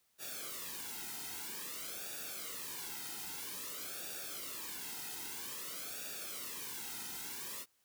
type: noise with flanger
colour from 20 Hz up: white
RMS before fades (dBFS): -44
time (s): 0.18-7.66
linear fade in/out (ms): 50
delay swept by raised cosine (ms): 0.96 to 1.77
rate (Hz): 0.51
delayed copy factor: -0.8
effects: white hiss -75 dBFS RMS until 7.84 s